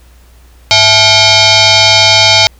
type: tone with frequency modulation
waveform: sine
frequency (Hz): 659.3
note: E5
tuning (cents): 0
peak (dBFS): -3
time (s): 0.71-2.47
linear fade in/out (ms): 0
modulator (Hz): 761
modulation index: 6.5
effects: added 60 Hz sine -38 dBFS peak until 2.59 s + pink hiss -47 dBFS RMS until 2.59 s